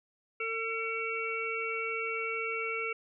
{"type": "harmonic tone", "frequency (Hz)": 451.1, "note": "A4", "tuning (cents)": 43, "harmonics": [1, 3, 5, 6], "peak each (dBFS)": [-37, -38, -35, -39], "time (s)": [0.4, 2.93], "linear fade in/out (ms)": 5, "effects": []}